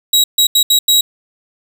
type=tone bursts at uneven times; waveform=sawtooth; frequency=3847 Hz; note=B7; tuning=46 cents flat; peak=-5 dBFS; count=5; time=0.13-0.24 / 0.38-0.47 / 0.55-0.63 / 0.7-0.79 / 0.88-1.01 s; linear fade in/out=5 ms; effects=none